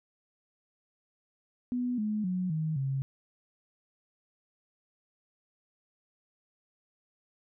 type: tone with pitch steps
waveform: sine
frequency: 246.9 / 212.5 / 182.84 / 157.34 / 135.4 Hz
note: B3 / G#3 / F#3 / D#3 / C#3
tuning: 0 / +40 / -20 / +20 / -40 cents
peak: -28 dBFS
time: 1.72-3.02 s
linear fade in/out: 0 ms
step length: 260 ms
effects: none